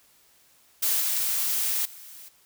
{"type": "noise with level steps", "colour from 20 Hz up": "blue", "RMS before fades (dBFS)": [-24, -26, -45], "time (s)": [0.82, 2.29], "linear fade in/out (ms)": 10, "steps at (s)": [1, 1.85], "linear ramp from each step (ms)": 5, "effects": ["white hiss -60 dBFS RMS until 2.45 s"]}